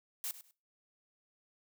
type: noise with echo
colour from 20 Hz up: blue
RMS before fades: -38 dBFS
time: 0.24-0.31 s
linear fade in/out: 0 ms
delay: 100 ms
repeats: 2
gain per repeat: -14 dB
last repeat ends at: 0.51 s
effects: noise-tail reverb RT60 0.3 s tail -18 dB re dry